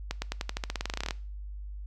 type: accelerating click train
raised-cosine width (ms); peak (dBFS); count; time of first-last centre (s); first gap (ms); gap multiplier
0.2; -14; 19; 0.11-1.108; 110; 0.91
effects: noise-tail reverb RT60 0.4 s tail -21 dB re dry + added 50 Hz sine -37 dBFS peak until 1.86 s